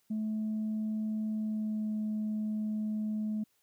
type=tone with pitch glide; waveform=sine; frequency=216.4 to 214.3 Hz; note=A3 to A3; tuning=-29 to -45 cents; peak=-29 dBFS; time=0.1-3.44 s; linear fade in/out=10 ms; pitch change=-16 cents; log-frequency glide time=1.3-1.96 s; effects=tanh soft clip ceiling -28 dBFS + white hiss -73 dBFS RMS until 3.62 s